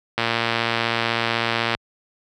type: click train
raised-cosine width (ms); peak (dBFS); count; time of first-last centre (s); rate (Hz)
0.3; -4; 183; 0.18-1.749; 116
effects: high-pass 60 Hz 12 dB/octave